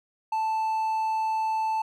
triangle tone, 880 Hz, A5, in tune, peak -22 dBFS, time 0.32-1.82 s, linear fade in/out 5 ms, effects none

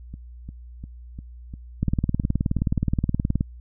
two click trains, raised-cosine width 5 ms, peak -24 / -9 dBFS, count 8 / 31, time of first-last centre 0.14-2.588 / 1.83-3.409 s, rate 2.86 / 19 Hz, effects added 60 Hz sine -39 dBFS peak until 3.6 s

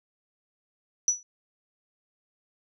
sine tone with exponential decay, 5910 Hz, F#8, 3 cents flat, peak -15 dBFS, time 1.08-1.23 s, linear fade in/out 1 ms, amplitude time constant 32 ms, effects tanh soft clip ceiling -13 dBFS

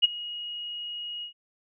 sine tone with ADSR envelope, 2887 Hz, F#7, 43 cents flat, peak -13 dBFS, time 0.02-1.33 s, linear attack 23 ms, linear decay 19 ms, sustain -20 dB, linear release 100 ms, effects none

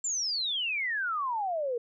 sine exponential sweep, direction down, 7459 to 460.5 Hz, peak -28 dBFS, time 0.04-1.78 s, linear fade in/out 5 ms, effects none

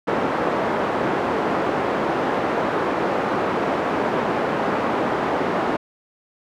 pink band-pass noise, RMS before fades -22 dBFS, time 0.07-5.77 s, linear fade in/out 10 ms, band 290 to 1200 Hz, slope 12 dB/octave, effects none

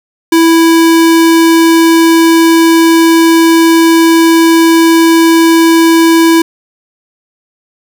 square tone, 329.6 Hz, E4, in tune, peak -4 dBFS, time 0.32-6.42 s, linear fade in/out 5 ms, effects 7-bit

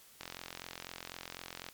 click train, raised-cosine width 0.2 ms, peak -24 dBFS, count 66, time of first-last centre 0.21-1.687 s, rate 44 Hz, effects white hiss -59 dBFS RMS until 1.73 s + MP3 96 kbps

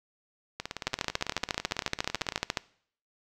two click trains, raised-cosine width 0.2 ms, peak -9 / -16 dBFS, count 25 / 33, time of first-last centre 0.87-2.572 / 0.6-2.378 s, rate 14.1 / 18 Hz, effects noise-tail reverb RT60 0.6 s tail -21 dB re dry

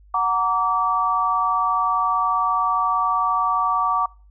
sine chord, Gb augmented, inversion none, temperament just, 740 / 925 / 1156.2 Hz, Gb5 / Bb5 / D6, 0 / -14 / -27 cents, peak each -25 / -25 / -19 dBFS, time 0.14-4.06 s, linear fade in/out 5 ms, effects noise-tail reverb RT60 0.4 s tail -25 dB re dry + added 50 Hz sine -47 dBFS peak until 4.3 s

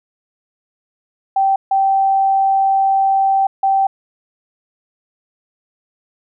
sine tone bursts at uneven times, 778 Hz, G5, 13 cents flat, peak -11 dBFS, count 3, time 1.36-1.56 / 1.71-3.47 / 3.63-3.87 s, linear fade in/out 5 ms, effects none

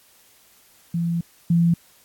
sine tone pair in turn, 169.5 / 169.5 Hz, E3 / E3, +49 / +49 cents, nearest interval unison, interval 0 cents, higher neither, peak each -20 / -14 dBFS, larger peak second, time 0.94-1.21 / 1.5-1.74 s, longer first, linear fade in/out 5 ms, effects white hiss -55 dBFS RMS until 2.04 s + AAC 64 kbps

